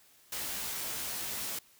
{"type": "noise with comb filter", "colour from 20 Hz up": "white", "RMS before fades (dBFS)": -37, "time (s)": [0.32, 1.59], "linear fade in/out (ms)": 5, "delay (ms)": 15, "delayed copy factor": 0.75, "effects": ["white hiss -62 dBFS RMS until 1.79 s"]}